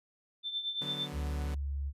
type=tone with tremolo; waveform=sine; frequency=3549 Hz; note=A7; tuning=14 cents sharp; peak=-30 dBFS; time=0.43-1.09 s; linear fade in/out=50 ms; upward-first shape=triangle; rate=8.9 Hz; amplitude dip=75%
type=chord; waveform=sawtooth; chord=B minor; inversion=first; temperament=equal; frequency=146.83 / 185 / 246.9 Hz; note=D3 / F#3 / B3; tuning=0 / 0 / 0 cents; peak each=-38 / -42 / -43 dBFS; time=0.81-1.55 s; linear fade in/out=10 ms
type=tone with pitch glide; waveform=sine; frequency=70.6 to 69.99 Hz; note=C#2 to C#2; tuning=+32 to +17 cents; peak=-32 dBFS; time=1.12-1.93 s; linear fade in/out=50 ms; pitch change=-15 cents; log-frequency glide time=1.57-1.68 s
effects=resampled to 32000 Hz